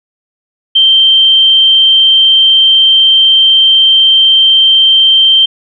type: tone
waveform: sine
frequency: 3136 Hz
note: G7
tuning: in tune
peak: -3 dBFS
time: 0.75-5.46 s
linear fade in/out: 10 ms
effects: none